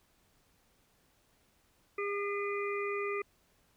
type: harmonic tone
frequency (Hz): 404.9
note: G#4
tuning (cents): -44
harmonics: 1 / 3 / 5 / 6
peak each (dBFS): -34 / -39 / -41 / -42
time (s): 1.98-3.22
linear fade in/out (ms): 5
effects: pink hiss -70 dBFS RMS until 3.76 s